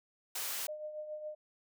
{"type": "high-pass noise", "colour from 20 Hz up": "white", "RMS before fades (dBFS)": -38, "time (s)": [0.35, 0.67], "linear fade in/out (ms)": 5, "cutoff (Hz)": 530, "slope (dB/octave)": 12}
{"type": "tone with tremolo", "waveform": "sine", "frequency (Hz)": 609, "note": "D#5", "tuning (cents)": -37, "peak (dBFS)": -37, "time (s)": [0.68, 1.35], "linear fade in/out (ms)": 10, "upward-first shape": "triangle", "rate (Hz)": 7.2, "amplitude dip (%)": 60}
{"effects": []}